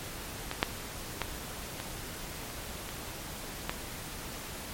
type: clicks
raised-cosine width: 0.3 ms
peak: -16 / -7 / -13 / -20 / -26 / -23 / -14 dBFS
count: 7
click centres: 0.514 / 0.629 / 1.217 / 1.801 / 2.5 / 2.89 / 3.695 s
effects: pink hiss -41 dBFS RMS until 4.73 s + MP3 64 kbps